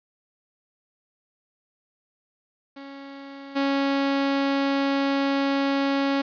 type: tone with level steps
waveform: sawtooth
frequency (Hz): 276.4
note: C#4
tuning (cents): -5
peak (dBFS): -34 / -17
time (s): 2.76-6.22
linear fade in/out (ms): 10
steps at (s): 3.55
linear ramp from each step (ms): 20
effects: resampled to 11025 Hz + 9-bit